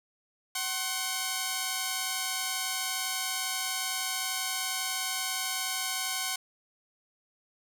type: tone pair together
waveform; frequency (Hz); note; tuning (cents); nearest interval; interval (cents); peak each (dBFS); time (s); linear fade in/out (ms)
5% pulse; 752.1 / 1067; F#5 / C6; +28 / +34; tritone; 606; -21; 0.55-6.36; 5
effects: none